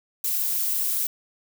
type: noise with amplitude modulation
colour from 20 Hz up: violet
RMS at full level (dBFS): -22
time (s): 0.24-1.07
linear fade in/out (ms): 5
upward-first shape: sine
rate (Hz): 246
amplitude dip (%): 65
effects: none